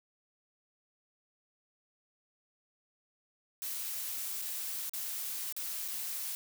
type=noise with dropouts; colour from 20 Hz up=blue; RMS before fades=-38 dBFS; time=3.62-6.35 s; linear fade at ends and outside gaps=0 ms; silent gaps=4.417-4.422 / 4.895-4.935 / 5.525-5.565 / 5.879-5.884 s; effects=none